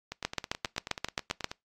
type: two click trains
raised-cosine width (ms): 0.2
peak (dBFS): -19 / -11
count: 14 / 10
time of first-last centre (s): 0.12-1.515 / 0.25-1.444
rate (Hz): 9.32 / 7.54
effects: noise-tail reverb RT60 0.2 s tail -24 dB re dry + AAC 48 kbps